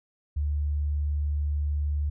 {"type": "tone", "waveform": "sine", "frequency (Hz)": 73.42, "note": "D2", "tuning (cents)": 0, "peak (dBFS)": -24, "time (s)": [0.36, 2.1], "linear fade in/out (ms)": 10, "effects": []}